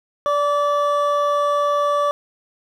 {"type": "tone pair together", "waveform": "triangle", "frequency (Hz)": [581, 1157], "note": ["D5", "D6"], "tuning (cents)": [-19, -26], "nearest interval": "octave", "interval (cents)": 1193, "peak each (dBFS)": -17, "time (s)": [0.26, 2.11], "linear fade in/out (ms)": 0, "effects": []}